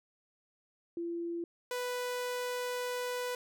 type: tone pair in turn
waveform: sine / sawtooth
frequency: 340.4 / 494.5 Hz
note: F4 / B4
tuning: -44 / +2 cents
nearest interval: tritone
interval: 646 cents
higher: second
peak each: -34 / -30 dBFS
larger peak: second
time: 0.97-1.44 / 1.71-3.35 s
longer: second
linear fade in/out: 2 ms
effects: none